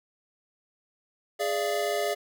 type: chord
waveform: square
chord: D diminished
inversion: second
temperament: equal with one note detuned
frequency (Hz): 415.3 / 587.3 / 683.3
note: Ab4 / D5 / F5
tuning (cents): 0 / 0 / -38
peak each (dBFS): -31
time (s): 1.39-2.15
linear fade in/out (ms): 20
effects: none